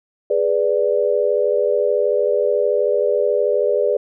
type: chord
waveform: sine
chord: G# diminished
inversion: none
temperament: equal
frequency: 415.3 / 493.9 / 587.3 Hz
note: G#4 / B4 / D5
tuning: 0 / 0 / 0 cents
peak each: -19 / -19 / -19 dBFS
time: 0.3-3.97 s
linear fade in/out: 5 ms
effects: none